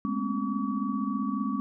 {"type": "tone cluster", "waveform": "sine", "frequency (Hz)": [205.2, 220.6, 247.8, 271.2, 1138], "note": ["G#3", "A3", "B3", "C#4", "C#6"], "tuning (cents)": [-21, 5, 6, -38, 45], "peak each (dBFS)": [-31, -36, -34, -32, -35], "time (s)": [0.05, 1.6], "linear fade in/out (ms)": 0, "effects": []}